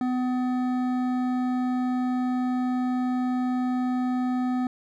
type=tone with hard clipping; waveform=sine; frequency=251.8 Hz; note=B3; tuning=34 cents sharp; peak=-25 dBFS; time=0.01-4.67 s; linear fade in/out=2 ms; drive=11 dB; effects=none